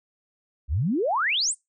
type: exponential sweep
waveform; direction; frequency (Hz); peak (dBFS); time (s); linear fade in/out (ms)
sine; up; 59.4 to 9650; -21; 0.68-1.55; 50
effects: noise-tail reverb RT60 0.2 s tail -25 dB re dry

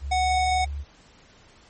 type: tone with pitch glide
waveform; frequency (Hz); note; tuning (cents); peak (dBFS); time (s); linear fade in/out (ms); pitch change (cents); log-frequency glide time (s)
sine; 69.3 to 71.08; C#2 to C#2; 0 to +44; -28; 0-0.85; 50; +44; 0.16-0.56
type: tone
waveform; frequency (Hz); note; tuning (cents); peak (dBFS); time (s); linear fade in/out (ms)
square; 740; F#5; 0; -21; 0.11-0.65; 10
effects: pink hiss -54 dBFS RMS until 1.69 s + MP3 32 kbps

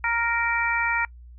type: harmonic tone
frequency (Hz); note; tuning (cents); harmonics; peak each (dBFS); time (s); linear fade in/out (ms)
466.2; A#4; 0; 2 / 3 / 4 / 5; -27 / -27 / -27 / -27; 0.04-1.05; 2
effects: noise-tail reverb RT60 0.1 s tail -25 dB re dry + added 60 Hz sine -42 dBFS peak until 1.38 s

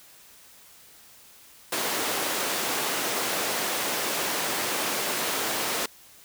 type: high-pass noise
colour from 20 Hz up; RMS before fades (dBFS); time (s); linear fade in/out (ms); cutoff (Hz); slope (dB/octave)
pink; -28; 1.72-5.86; 5; 360; 12
effects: white hiss -52 dBFS RMS until 6.24 s

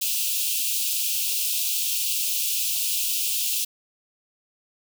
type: high-pass noise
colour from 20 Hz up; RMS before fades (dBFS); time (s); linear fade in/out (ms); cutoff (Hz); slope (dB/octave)
white; -25; 0.01-3.65; 10; 2500; 96
effects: none

